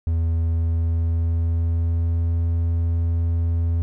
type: tone with pitch glide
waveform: triangle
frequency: 82.41 to 83.85 Hz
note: E2 to E2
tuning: 0 to +30 cents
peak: -16 dBFS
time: 0.07-3.82 s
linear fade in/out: 0 ms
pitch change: +30 cents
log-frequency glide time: 0.33-2.31 s
effects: none